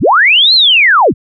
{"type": "linear two-way sweep", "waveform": "sine", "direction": "up then down", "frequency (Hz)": [30.87, 4277, 42.48], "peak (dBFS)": -4, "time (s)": [0, 1.14], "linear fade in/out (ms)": 50, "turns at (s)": 0.54, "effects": []}